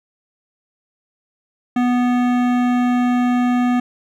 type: tone with hard clipping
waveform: sine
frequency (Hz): 246.2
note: B3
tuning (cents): -5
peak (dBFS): -16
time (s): 1.76-3.8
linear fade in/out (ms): 5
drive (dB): 16
effects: none